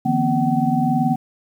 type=tone cluster; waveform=sine; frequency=149.8 / 168.6 / 237.6 / 258.2 / 759 Hz; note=D3 / E3 / A#3 / C4 / F#5; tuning=+35 / +39 / +33 / -23 / +44 cents; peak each=-23 / -25 / -20 / -23 / -21 dBFS; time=0.05-1.16 s; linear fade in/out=10 ms; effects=8-bit